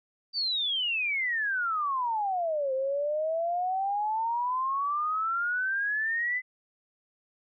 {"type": "exponential two-way sweep", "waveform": "sine", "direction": "down then up", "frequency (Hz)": [4686, 520, 2031], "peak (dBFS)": -26, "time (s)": [0.33, 6.42], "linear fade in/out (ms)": 50, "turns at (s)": 2.73, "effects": []}